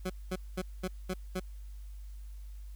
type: tone bursts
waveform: 20% pulse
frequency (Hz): 185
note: F#3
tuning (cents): 0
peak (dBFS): -27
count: 6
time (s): 0.05-1.4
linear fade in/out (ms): 10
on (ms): 50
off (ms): 210
effects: added 50 Hz sine -42 dBFS peak until 2.75 s + white hiss -66 dBFS RMS until 2.75 s